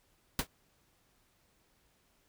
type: noise with exponential decay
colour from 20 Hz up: pink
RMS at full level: -26 dBFS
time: 0.39-0.47 s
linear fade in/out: 2 ms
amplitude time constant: 17 ms
effects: pink hiss -71 dBFS RMS until 2.28 s